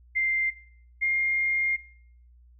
sine tone pair in turn, 2093 / 2122 Hz, C7 / C7, 0 / +24 cents, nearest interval unison, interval 24 cents, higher second, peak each -22 dBFS, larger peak neither, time 0.15-0.51 / 1.01-1.77 s, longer second, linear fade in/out 20 ms, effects noise-tail reverb RT60 0.6 s tail -19 dB re dry + added 60 Hz sine -52 dBFS peak until 2.59 s

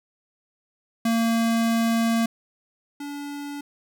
square tone pair in turn, 228.8 / 287.1 Hz, A#3 / D4, -32 / -39 cents, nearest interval major third, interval 393 cents, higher second, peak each -20 / -32 dBFS, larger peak first, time 1.05-2.26 / 3-3.61 s, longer first, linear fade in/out 5 ms, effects none

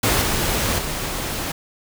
pink noise with level steps, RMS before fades -18 / -21 / -26 dBFS, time 0.03-1.52 s, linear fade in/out 5 ms, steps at 0.21 / 0.78 s, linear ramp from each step 10 ms, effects none

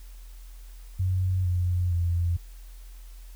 sine tone with pitch steps, 92.5 / 89.25 / 86.11 Hz, F#2 / F2 / F2, 0 / +38 / -24 cents, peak -22 dBFS, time 0.99-2.37 s, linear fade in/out 10 ms, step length 460 ms, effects added 42 Hz sine -41 dBFS peak until 3.35 s + white hiss -57 dBFS RMS until 3.35 s

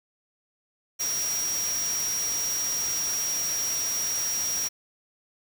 sine tone in noise, 5680 Hz, F8, 28 cents sharp, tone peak -26 dBFS, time 0.99-4.69 s, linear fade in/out 20 ms, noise white, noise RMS -34 dBFS, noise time 0.99-4.69 s, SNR +5 dB, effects none

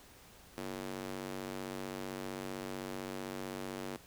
square tone with high-pass filter, 47.81 Hz, G1, 43 cents flat, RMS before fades -42 dBFS, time 0.57-3.97 s, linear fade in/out 10 ms, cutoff 280 Hz, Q 1.2, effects pink hiss -58 dBFS RMS until 4.06 s

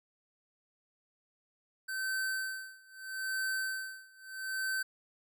square tone with tremolo, 1540 Hz, G6, 31 cents flat, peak -32 dBFS, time 1.88-4.83 s, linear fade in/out 10 ms, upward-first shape sine, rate 0.78 Hz, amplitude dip 95%, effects none

